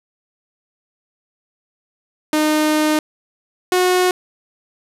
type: tone pair in turn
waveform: sawtooth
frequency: 306.4 / 364.4 Hz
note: D#4 / F#4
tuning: -27 / -26 cents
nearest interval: minor third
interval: 301 cents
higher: second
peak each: -10 / -9 dBFS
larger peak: second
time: 2.33-2.99 / 3.72-4.11 s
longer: first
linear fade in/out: 2 ms
effects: resampled to 32000 Hz + 7-bit